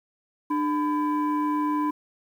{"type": "tone pair together", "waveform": "sine", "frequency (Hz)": [298.8, 1005], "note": ["D4", "B5"], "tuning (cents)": [30, 30], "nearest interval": "octave + major sixth", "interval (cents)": 2100, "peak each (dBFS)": [-22, -24], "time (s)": [0.5, 1.91], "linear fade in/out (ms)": 10, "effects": ["tanh soft clip ceiling -19 dBFS", "9-bit"]}